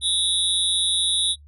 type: tone cluster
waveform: sine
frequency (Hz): 3436 / 3652 / 3833 / 9220 / 10060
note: A7 / A#7 / A#7 / D9 / D#9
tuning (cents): -42 / -36 / +47 / -33 / +18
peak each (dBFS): -26 / -24 / -23 / -30 / -28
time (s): 0.01-1.36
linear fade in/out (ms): 50
effects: noise-tail reverb RT60 0.1 s tail -19 dB re dry + added 73 Hz sine -45 dBFS peak until 1.47 s